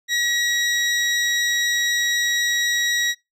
20% pulse tone, 1912 Hz, A#6, 43 cents sharp, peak -13 dBFS, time 0.08-3.15 s, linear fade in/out 50 ms, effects noise-tail reverb RT60 0.2 s tail -25 dB re dry + low-pass 11000 Hz 12 dB/octave

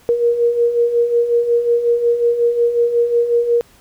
sine beating tone pair, 469 / 474.5 Hz, A#4 / A#4, +11 / +31 cents, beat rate 5.5 Hz, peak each -20 / -13 dBFS, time 0.09-3.61 s, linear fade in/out 0 ms, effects pink hiss -50 dBFS RMS until 3.8 s

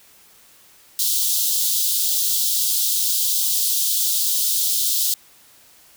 white high-pass noise, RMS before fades -20 dBFS, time 0.99-5.14 s, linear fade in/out 2 ms, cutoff 3300 Hz, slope 48 dB/octave, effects white hiss -51 dBFS RMS until 5.96 s

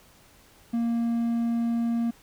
triangle tone, 233.1 Hz, A#3, in tune, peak -21 dBFS, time 0.73-2.11 s, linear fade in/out 10 ms, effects pink hiss -56 dBFS RMS until 2.22 s

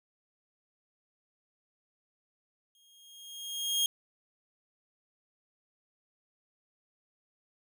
sawtooth tone with exponential growth, 3248 Hz, G#7, 39 cents flat, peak -21 dBFS, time 2.75-3.86 s, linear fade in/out 1 ms, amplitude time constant 240 ms, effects none

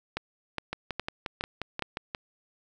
two click trains, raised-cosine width 0.3 ms, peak -14 / -16 dBFS, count 5 / 9, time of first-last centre 0.17-1.823 / 0.73-2.148 s, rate 2.42 / 5.64 Hz, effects none

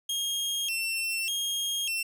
sawtooth tone with vibrato, 2960 Hz, F#7, in tune, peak -25 dBFS, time 0.09-2.03 s, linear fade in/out 5 ms, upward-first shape square, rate 0.84 Hz, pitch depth 160 cents each way, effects none

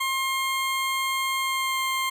20% pulse tone with pitch glide, 1066 to 1057.4 Hz, C6 to C6, +32 to +18 cents, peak -19 dBFS, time 0-2.1 s, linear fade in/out 10 ms, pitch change -14 cents, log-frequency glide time 1.39-1.8 s, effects none

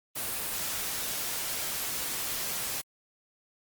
white noise, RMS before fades -33 dBFS, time 0.15-2.82 s, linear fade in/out 20 ms, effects Opus 32 kbps

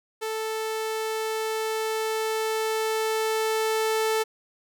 sawtooth tone with level ramp, 440 Hz, A4, in tune, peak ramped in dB -24 to -18 dBFS, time 0.21-4.24 s, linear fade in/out 20 ms, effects none

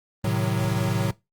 square chord, A diminished seventh, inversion none, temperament equal, 110 / 130.81 / 155.56 / 185 Hz, A2 / C3 / Eb3 / Gb3, 0 / 0 / 0 / 0 cents, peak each -26 / -29 / -31 / -28 dBFS, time 0.24-1.11 s, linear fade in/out 5 ms, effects noise-tail reverb RT60 0.2 s tail -20 dB re dry + Opus 32 kbps

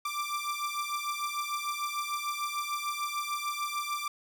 sawtooth beating tone pair, 1174.7 / 1181.4 Hz, D6 / D6, 0 / +10 cents, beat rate 6.7 Hz, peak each -31 dBFS, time 0.05-4.08 s, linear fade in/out 5 ms, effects none

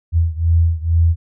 sine beating tone pair, 82.41 / 84.61 Hz, E2 / E2, 0 / +46 cents, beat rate 2.2 Hz, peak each -14 / -16 dBFS, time 0.12-1.16 s, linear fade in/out 50 ms, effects none

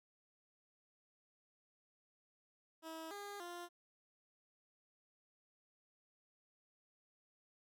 15% pulse tone with pitch steps, 322.6 / 406.1 / 349.2 Hz, E4 / G#4 / F4, -37 / -39 / 0 cents, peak -40 dBFS, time 2.82-3.69 s, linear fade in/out 50 ms, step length 290 ms, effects none

